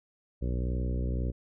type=harmonic tone with a mistuned harmonic; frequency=61.74 Hz; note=B1; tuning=in tune; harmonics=1 / 2 / 3 / 4 / 5 / 6 / 7 / 8 / 9; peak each=-29 / -35 / -39 / -41 / -43 / -45 / -46 / -47 / -48 dBFS; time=0.41-1.32 s; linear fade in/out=20 ms; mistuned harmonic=1; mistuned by=+26 cents; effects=none